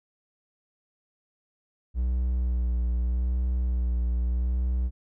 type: tone with vibrato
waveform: triangle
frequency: 61 Hz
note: B1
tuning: 21 cents flat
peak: -21 dBFS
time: 1.94-4.91 s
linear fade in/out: 50 ms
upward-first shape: sine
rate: 0.82 Hz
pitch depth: 34 cents each way
effects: none